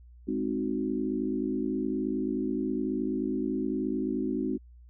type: chord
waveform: sine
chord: Ab dominant seventh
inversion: none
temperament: equal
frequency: 207.7 / 261.6 / 311.1 / 370 Hz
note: Ab3 / C4 / Eb4 / Gb4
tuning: 0 / 0 / 0 / 0 cents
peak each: -34 / -31 / -33 / -34 dBFS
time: 0.27-4.58 s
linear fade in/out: 20 ms
effects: added 60 Hz sine -49 dBFS peak until 4.89 s